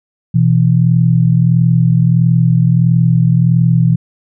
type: tone pair together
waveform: sine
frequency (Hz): 124 / 165.52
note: B2 / E3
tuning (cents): +7 / +7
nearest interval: perfect fourth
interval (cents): 500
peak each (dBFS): -10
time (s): 0.34-3.96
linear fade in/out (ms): 10
effects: none